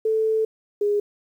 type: tone pair in turn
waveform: sine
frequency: 440 / 412 Hz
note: A4 / G#4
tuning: 0 / -14 cents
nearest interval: minor second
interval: 114 cents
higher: first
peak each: -18 dBFS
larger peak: neither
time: 0.05-0.45 / 0.81-1 s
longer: first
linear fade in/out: 5 ms
effects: 9-bit